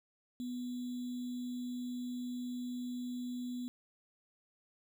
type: tone with sample-and-hold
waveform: sine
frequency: 246.9 Hz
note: B3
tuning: in tune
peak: -37 dBFS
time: 0.4-3.68 s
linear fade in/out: 0 ms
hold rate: 3675 Hz
effects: none